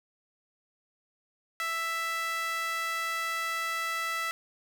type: tone with high-pass filter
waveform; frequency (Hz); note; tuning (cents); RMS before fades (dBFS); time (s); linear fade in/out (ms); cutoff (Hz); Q
sawtooth; 661; E5; +5; -32; 1.6-4.31; 0; 1600; 4.7
effects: none